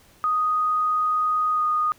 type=tone with pitch glide; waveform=sine; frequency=1244.5 to 1233.1 Hz; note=D#6 to D#6; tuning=0 to -16 cents; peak=-19 dBFS; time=0.24-1.92 s; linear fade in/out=0 ms; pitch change=-16 cents; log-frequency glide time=1.53-1.64 s; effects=pink hiss -55 dBFS RMS until 1.98 s